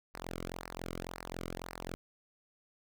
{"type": "tone with flanger", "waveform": "sawtooth", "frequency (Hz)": 43.65, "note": "F1", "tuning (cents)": 0, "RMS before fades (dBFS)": -43, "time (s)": [0.14, 1.95], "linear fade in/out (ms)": 0, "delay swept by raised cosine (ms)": [0.29, 1.18], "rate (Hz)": 1.9, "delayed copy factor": -0.9, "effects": []}